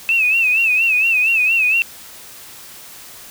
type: tone with vibrato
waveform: sine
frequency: 2606 Hz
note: E7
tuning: 20 cents flat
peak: -12 dBFS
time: 0.09-1.82 s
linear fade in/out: 0 ms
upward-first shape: sine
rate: 4.3 Hz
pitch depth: 97 cents each way
effects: white hiss -38 dBFS RMS until 3.3 s